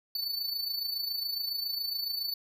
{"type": "tone with amplitude modulation", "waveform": "square", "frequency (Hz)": 4496, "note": "C#8", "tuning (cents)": 24, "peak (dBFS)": -29, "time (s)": [0.15, 2.34], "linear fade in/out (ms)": 2, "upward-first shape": "sine", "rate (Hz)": 27.2, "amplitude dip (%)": 60, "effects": []}